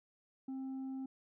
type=tone with tanh clipping; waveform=triangle; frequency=265 Hz; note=C4; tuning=22 cents sharp; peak=-40 dBFS; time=0.48-1.06 s; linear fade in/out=5 ms; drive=8 dB; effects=none